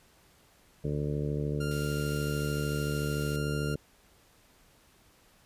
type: harmonic tone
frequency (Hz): 73.42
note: D2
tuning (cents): 0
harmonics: 1 / 2 / 3 / 4 / 5 / 6 / 7 / 8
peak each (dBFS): -38 / -31 / -40 / -39 / -41 / -37 / -45 / -46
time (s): 0.84-3.76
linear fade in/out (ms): 5
type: tone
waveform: sawtooth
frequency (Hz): 1396.9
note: F6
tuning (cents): 0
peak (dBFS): -35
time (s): 1.6-3.75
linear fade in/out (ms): 10
type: high-pass noise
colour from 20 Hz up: white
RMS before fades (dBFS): -47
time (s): 1.71-3.36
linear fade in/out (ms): 0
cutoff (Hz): 1800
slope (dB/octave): 12
effects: pink hiss -62 dBFS RMS until 5.45 s + resampled to 32000 Hz